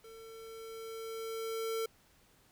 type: tone with level ramp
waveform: square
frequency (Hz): 450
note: A4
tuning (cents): +39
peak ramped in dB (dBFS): -51 to -33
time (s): 0.04-1.86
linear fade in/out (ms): 5
effects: pink hiss -66 dBFS RMS until 2.51 s